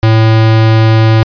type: tone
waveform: square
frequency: 111.2 Hz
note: A2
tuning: 19 cents sharp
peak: -5 dBFS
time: 0.03-1.23 s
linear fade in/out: 0 ms
effects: resampled to 11025 Hz